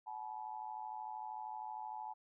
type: tone with amplitude modulation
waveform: sine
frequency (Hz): 861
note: A5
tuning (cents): -38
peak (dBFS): -38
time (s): 0.06-2.14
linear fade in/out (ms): 20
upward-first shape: sine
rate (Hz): 113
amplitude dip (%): 95
effects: none